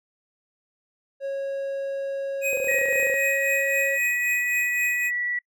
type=tone; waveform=triangle; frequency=549 Hz; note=C#5; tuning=17 cents flat; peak=-24 dBFS; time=1.2-3.99 s; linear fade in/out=50 ms
type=tone with tremolo; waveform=square; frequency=2511 Hz; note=D#7; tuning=15 cents sharp; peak=-23 dBFS; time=2.41-5.11 s; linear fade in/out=50 ms; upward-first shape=triangle; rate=3.8 Hz; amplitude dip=60%
type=tone bursts; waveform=sine; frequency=514 Hz; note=C5; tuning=31 cents flat; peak=-26 dBFS; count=9; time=2.53-3.141 s; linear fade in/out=0 ms; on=43 ms; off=28 ms
type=tone with pitch glide; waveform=sine; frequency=1905 to 1948.4 Hz; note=A#6 to B6; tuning=+37 to -24 cents; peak=-24 dBFS; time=2.68-5.39 s; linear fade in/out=5 ms; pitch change=+39 cents; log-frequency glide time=3.25-4.37 s
effects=noise-tail reverb RT60 0.1 s tail -26 dB re dry